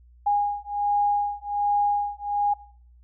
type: beating tone pair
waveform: sine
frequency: 819 / 820.3 Hz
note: G#5 / G#5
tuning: -24 / -22 cents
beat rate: 1.3 Hz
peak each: -24 dBFS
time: 0.26-2.54 s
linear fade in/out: 10 ms
effects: noise-tail reverb RT60 0.5 s tail -19 dB re dry + added 60 Hz sine -50 dBFS peak until 3.03 s